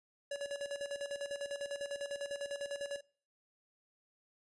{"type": "tone with tremolo", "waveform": "square", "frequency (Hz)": 567, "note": "C#5", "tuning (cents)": 39, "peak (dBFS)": -37, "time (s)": [0.31, 3.01], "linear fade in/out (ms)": 5, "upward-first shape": "square", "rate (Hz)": 10, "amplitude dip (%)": 70, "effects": ["noise-tail reverb RT60 0.5 s tail -25 dB re dry", "resampled to 24000 Hz"]}